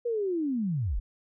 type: linear sweep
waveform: sine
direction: down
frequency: 487.7 to 31.71 Hz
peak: -26 dBFS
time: 0.05-1 s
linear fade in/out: 10 ms
effects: none